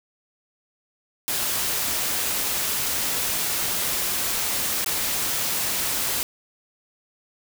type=noise with dropouts; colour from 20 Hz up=white; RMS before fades=-25 dBFS; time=1.28-6.23 s; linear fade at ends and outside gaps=0 ms; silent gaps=4.845-4.861 s; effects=none